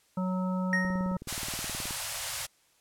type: harmonic tone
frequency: 185 Hz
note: F#3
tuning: in tune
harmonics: 1 / 3 / 5 / 7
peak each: -28 / -38 / -40 / -41 dBFS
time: 0.17-1.17 s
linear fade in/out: 5 ms
type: tone with exponential decay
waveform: triangle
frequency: 1864.7 Hz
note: A#6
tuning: in tune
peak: -21 dBFS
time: 0.73-1.18 s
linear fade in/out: 1 ms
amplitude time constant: 97 ms
type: click train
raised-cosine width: 3 ms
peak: -28 dBFS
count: 21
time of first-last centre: 0.85-1.908 s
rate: 18.9 Hz
type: band-stop noise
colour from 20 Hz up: white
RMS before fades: -33 dBFS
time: 1.27-2.47 s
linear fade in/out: 20 ms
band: 150 to 520 Hz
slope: 96 dB/octave
effects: white hiss -66 dBFS RMS until 2.8 s + low-pass 11000 Hz 12 dB/octave